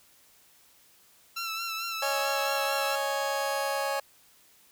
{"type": "tone with vibrato", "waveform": "15% pulse", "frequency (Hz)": 1340, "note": "E6", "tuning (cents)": 28, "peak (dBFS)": -25, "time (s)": [1.36, 2.96], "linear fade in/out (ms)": 10, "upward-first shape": "sine", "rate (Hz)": 4.5, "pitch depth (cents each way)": 39}
{"type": "chord", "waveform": "30% pulse", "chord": "C# suspended second", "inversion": "none", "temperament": "just", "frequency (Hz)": [554.4, 623.7, 831.5], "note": ["C#5", "D#5", "G#5"], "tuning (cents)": [0, 4, 2], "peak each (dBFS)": [-28, -34, -29], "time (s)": [2.02, 4], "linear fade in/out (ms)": 5}
{"effects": ["white hiss -60 dBFS RMS until 4.71 s"]}